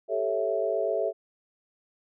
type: chord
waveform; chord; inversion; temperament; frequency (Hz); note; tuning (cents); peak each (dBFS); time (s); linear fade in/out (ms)
sine; A dominant seventh; third; equal; 392 / 440 / 554.4 / 659.3; G4 / A4 / C#5 / E5; 0 / 0 / 0 / 0; -32 / -30 / -31 / -28; 0.08-1.13; 50
effects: none